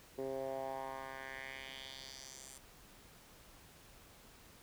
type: tone with band-pass filter sweep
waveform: 10% pulse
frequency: 133.6 Hz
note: C3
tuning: 36 cents sharp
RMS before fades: -45 dBFS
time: 0.18-2.58 s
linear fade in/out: 5 ms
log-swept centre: 400 to 8800 Hz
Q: 2.5
effects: pink hiss -60 dBFS RMS until 4.62 s